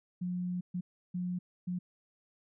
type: tone bursts at uneven times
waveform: sine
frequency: 179.3 Hz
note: F3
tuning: 46 cents sharp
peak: -32 dBFS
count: 4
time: 0.21-0.61 / 0.74-0.81 / 1.14-1.39 / 1.67-1.79 s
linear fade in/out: 10 ms
effects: none